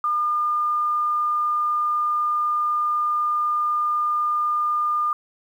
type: tone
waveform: sine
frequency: 1208 Hz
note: D6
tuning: 48 cents sharp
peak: -19 dBFS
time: 0.04-5.13 s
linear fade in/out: 2 ms
effects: 9-bit